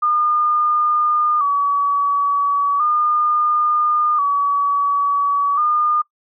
sine tone with vibrato, 1174.7 Hz, D6, in tune, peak -14 dBFS, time 0.02-6.02 s, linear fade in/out 10 ms, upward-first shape square, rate 0.36 Hz, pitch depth 57 cents each way, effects noise-tail reverb RT60 0.1 s tail -21 dB re dry

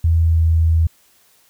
sine tone with pitch glide, 82.41 to 81.51 Hz, E2 to E2, 0 to -19 cents, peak -11 dBFS, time 0.04-0.87 s, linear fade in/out 5 ms, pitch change -19 cents, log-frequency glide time 0.2-0.41 s, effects white hiss -55 dBFS RMS until 1.49 s

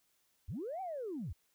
sine linear two-way sweep, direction up then down, 55 to 784 to 55 Hz, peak -37 dBFS, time 0.48-1.33 s, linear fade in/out 10 ms, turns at 0.81 s, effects tanh soft clip ceiling -33 dBFS + white hiss -75 dBFS RMS until 1.54 s

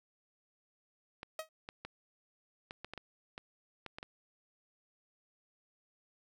clicks, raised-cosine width 0.3 ms, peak -27 dBFS, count 11, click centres 1.231 / 1.689 / 1.85 / 2.709 / 2.846 / 2.936 / 2.977 / 3.379 / 3.863 / 3.985 / 4.029 s
sawtooth tone with exponential decay, 633 Hz, D#5, 30 cents sharp, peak -31 dBFS, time 1.39-1.49 s, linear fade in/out 2 ms, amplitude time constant 20 ms
effects none

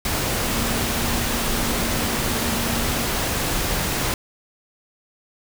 sine tone in noise, 233.1 Hz, A#3, in tune, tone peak -30 dBFS, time 0.44-3.04 s, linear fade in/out 2 ms, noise pink, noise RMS -23 dBFS, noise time 0.05-4.14 s, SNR -10 dB, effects none

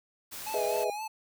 white noise, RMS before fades -41 dBFS, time 0.31-0.85 s, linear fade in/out 20 ms
square tone with vibrato, 846 Hz, G#5, 32 cents sharp, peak -35 dBFS, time 0.46-1.08 s, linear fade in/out 10 ms, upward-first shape triangle, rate 3.9 Hz, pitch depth 76 cents each way
sine chord, E major seventh, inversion first, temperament equal, 415.3 / 493.9 / 622.3 / 659.3 Hz, G#4 / B4 / D#5 / E5, 0 / 0 / 0 / 0 cents, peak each -33 dBFS, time 0.54-0.9 s, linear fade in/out 2 ms
effects none

